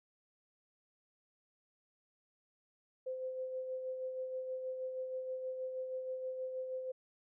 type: tone with tremolo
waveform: sine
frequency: 516 Hz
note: C5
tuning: 24 cents flat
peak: -36 dBFS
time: 3.06-6.92 s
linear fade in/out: 10 ms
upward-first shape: sine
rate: 6.3 Hz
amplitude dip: 40%
effects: none